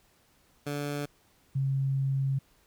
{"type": "tone pair in turn", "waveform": ["15% pulse", "sine"], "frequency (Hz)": [144.9, 135.67], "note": ["D3", "C#3"], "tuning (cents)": [-23, -37], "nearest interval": "minor second", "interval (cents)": 114, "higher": "first", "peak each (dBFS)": -25, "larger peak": "neither", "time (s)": [[0.66, 1.06], [1.55, 2.39]], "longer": "second", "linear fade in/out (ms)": 10, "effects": ["pink hiss -65 dBFS RMS until 2.66 s"]}